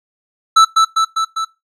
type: tone with echo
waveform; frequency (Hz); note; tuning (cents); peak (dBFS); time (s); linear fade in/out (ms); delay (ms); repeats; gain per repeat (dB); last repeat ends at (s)
square; 1318.5; E6; 0; -5; 0.56-0.65; 10; 200; 4; -3; 1.45
effects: noise-tail reverb RT60 0.2 s tail -17 dB re dry + low-pass 6000 Hz 12 dB/octave